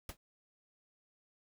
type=noise with exponential decay; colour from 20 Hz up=pink; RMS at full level=-39 dBFS; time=0.09-0.17 s; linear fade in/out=2 ms; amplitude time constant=17 ms; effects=none